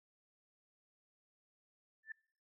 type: tone with exponential growth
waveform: sine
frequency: 1765 Hz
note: A6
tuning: 5 cents sharp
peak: -39 dBFS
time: 2.03-2.12 s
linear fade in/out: 5 ms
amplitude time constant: 19 ms
effects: noise-tail reverb RT60 0.6 s tail -25 dB re dry